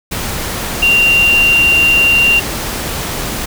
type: tone in noise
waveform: sine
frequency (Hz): 2771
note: F7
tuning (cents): -14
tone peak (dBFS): -7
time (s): 0.82-2.4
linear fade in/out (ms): 10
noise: pink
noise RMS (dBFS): -20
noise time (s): 0.11-3.46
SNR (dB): +10
effects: none